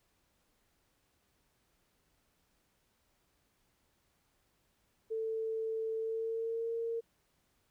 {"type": "tone with pitch glide", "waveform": "sine", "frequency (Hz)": [444.9, 459.8], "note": ["A4", "A#4"], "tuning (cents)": [19, -24], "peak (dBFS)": -33, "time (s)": [5.1, 7.01], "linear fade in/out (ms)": 20, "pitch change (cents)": 57, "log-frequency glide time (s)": [5.97, 6.73], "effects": ["pink hiss -75 dBFS RMS until 7.7 s"]}